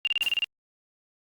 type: tone bursts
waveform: sine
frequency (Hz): 2794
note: F7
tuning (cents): 0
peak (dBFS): -21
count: 8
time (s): 0.05-0.443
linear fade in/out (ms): 0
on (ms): 22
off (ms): 31
type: noise with exponential decay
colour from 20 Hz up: white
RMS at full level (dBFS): -36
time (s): 0.22-0.47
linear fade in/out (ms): 0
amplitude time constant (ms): 54
effects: Opus 48 kbps